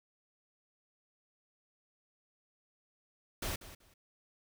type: noise with echo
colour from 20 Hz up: pink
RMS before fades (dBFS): -37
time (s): 3.42-3.56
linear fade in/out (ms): 5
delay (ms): 190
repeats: 2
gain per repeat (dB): -14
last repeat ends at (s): 3.94
effects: none